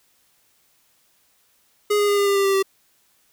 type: tone with pitch steps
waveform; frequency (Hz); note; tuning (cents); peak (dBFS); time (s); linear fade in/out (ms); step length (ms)
square; 415.3 / 411.2 / 407.2 / 403.2 / 399.3 / 395.4 / 391.5 / 387.7; G#4 / G#4 / G#4 / G4 / G4 / G4 / G4 / G4; 0 / -17 / -34 / +49 / +32 / +15 / -2 / -19; -17; 1.9-2.628; 10; 91
effects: white hiss -62 dBFS RMS until 3.32 s